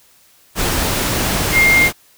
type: tone in noise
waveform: sine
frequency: 2118 Hz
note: C7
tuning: 21 cents sharp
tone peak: -9 dBFS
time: 1.52-1.9 s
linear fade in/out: 50 ms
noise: pink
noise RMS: -18 dBFS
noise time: 0.55-1.93 s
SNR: +6 dB
effects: white hiss -51 dBFS RMS until 2.17 s